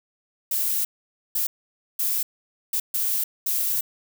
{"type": "noise bursts at uneven times", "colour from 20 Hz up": "violet", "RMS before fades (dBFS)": -24, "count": 6, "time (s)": [[0.51, 0.85], [1.35, 1.47], [1.99, 2.23], [2.73, 2.8], [2.94, 3.24], [3.46, 3.81]], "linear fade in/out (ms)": 5, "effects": []}